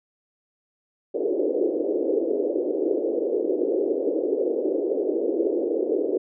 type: band-pass noise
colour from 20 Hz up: white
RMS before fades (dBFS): -24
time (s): 1.14-6.18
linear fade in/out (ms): 10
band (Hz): 310 to 500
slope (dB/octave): 48
effects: none